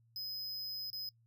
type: tone with dropouts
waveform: square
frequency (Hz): 5050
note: D#8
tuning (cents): +25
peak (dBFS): -40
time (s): 0.16-1.09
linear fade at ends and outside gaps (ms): 1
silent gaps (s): 0.902-0.93
effects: noise-tail reverb RT60 0.1 s tail -22 dB re dry + added 115 Hz sine -66 dBFS peak until 1.26 s